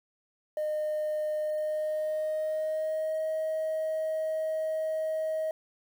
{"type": "tone with pitch glide", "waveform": "sine", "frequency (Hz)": [611, 631.5], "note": ["D#5", "D#5"], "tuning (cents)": [-32, 26], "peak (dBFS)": -26, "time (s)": [0.57, 5.51], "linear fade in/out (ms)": 2, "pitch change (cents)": 58, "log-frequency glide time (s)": [1.4, 3.3], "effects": ["tanh soft clip ceiling -26 dBFS", "9-bit"]}